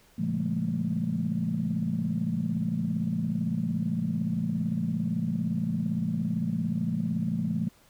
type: tone cluster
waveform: sine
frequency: 113.9 / 139.4 / 170.9 / 206.8 / 224.4 Hz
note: A#2 / C#3 / F3 / G#3 / A3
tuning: -40 / +10 / -37 / -7 / +34 cents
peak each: -36 / -37 / -29 / -32 / -31 dBFS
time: 0.18-7.69 s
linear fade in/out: 10 ms
effects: tanh soft clip ceiling -16 dBFS + pink hiss -60 dBFS RMS until 7.89 s